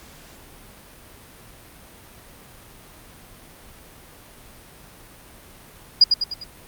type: tone with echo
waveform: sine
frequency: 4875 Hz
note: D#8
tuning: 36 cents flat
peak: -7 dBFS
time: 6.01-6.04 s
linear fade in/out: 5 ms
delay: 100 ms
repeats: 4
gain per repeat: -6 dB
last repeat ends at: 6.44 s
effects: pink hiss -46 dBFS RMS until 6.67 s + Opus 48 kbps